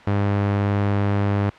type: tone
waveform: sawtooth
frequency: 101 Hz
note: G#2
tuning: 48 cents flat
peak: -14 dBFS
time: 0.07-1.5 s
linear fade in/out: 5 ms
effects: white hiss -43 dBFS RMS until 1.58 s + low-pass 2000 Hz 12 dB/octave